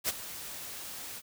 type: noise with ADSR envelope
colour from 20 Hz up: white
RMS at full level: -28 dBFS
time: 0.04-1.22 s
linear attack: 45 ms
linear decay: 29 ms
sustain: -14 dB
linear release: 44 ms
effects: none